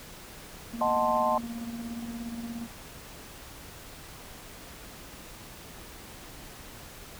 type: tone with tremolo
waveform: triangle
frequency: 233.1 Hz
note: A#3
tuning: in tune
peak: -31 dBFS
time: 0.73-2.67 s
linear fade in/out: 10 ms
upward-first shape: square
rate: 17 Hz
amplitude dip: 45%
type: chord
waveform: sine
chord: D# diminished seventh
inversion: none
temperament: equal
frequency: 622.3 / 740 / 880 / 1046.5 Hz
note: D#5 / F#5 / A5 / C6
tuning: 0 / 0 / 0 / 0 cents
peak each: -28 / -31 / -28 / -28 dBFS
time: 0.81-1.38 s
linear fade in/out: 2 ms
effects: pink hiss -46 dBFS RMS until 7.19 s

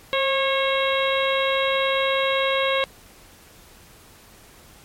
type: harmonic tone with a mistuned harmonic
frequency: 545 Hz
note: C#5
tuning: 29 cents flat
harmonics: 1 / 2 / 3 / 4 / 5 / 6 / 7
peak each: -22 / -26 / -30 / -27 / -30 / -30 / -29 dBFS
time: 0.13-2.84 s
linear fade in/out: 0 ms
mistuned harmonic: 1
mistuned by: -29 cents
effects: pink hiss -49 dBFS RMS until 4.84 s + MP3 64 kbps

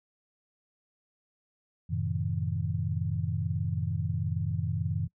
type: chord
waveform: sine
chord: F# diminished seventh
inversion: none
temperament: just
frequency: 92.5 / 111 / 133.2 / 159.84 Hz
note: F#2 / A2 / C3 / Eb3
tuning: 0 / +16 / +31 / +47 cents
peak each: -32 / -34 / -35 / -33 dBFS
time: 1.89-5.08 s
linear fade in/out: 20 ms
effects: noise-tail reverb RT60 0.1 s tail -23 dB re dry

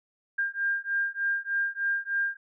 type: beating tone pair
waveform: sine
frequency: 1600 / 1603.3 Hz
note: G6 / G6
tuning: +35 / +39 cents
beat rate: 3.3 Hz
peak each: -29 dBFS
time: 0.38-2.37 s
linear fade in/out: 10 ms
effects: none

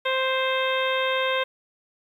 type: harmonic tone with a mistuned harmonic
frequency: 523.3 Hz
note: C5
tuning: in tune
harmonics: 1 / 2 / 3 / 4 / 5 / 6 / 7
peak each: -25 / -28 / -30 / -31 / -32 / -33 / -33 dBFS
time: 0.05-1.44 s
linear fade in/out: 10 ms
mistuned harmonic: 6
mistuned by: +29 cents
effects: 9-bit

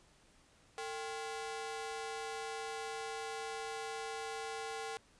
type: ring-modulated tone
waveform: sawtooth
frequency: 619 Hz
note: D#5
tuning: 9 cents flat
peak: -33 dBFS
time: 0.78-4.97 s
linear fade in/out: 0 ms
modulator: 170 Hz
effects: pink hiss -66 dBFS RMS until 5.19 s + resampled to 22050 Hz

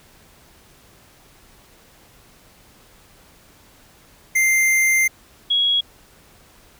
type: tone pair in turn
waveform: square / sine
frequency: 2093 / 3322 Hz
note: C7 / G#7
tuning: 0 / 0 cents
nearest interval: minor sixth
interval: 800 cents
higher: second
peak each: -15 dBFS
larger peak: neither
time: 4.35-5.08 / 5.5-5.81 s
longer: first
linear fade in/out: 10 ms
effects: pink hiss -51 dBFS RMS until 6.79 s

